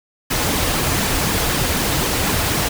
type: noise with flanger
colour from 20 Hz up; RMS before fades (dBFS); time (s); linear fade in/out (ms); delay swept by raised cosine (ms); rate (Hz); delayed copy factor
pink; -19; 0.3-2.69; 10; 1.4 to 5.3; 4; -0.5
effects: none